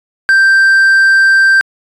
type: tone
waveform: triangle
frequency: 1570 Hz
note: G6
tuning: 2 cents sharp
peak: -3 dBFS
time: 0.29-1.61 s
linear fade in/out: 0 ms
effects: resampled to 24000 Hz